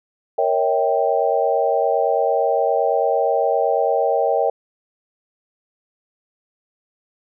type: chord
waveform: sine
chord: A# diminished seventh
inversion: none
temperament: equal with one note detuned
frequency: 466.2 / 554.4 / 643.8 / 784 Hz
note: A#4 / C#5 / E5 / G5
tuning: 0 / 0 / -41 / 0 cents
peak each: -21 dBFS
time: 0.38-4.5 s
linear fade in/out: 5 ms
effects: none